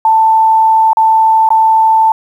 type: tone with dropouts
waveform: sine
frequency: 886 Hz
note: A5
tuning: 12 cents sharp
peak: -5 dBFS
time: 0.05-2.12 s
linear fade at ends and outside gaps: 2 ms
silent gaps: 0.932-0.97 / 1.49-1.504 s
effects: 7-bit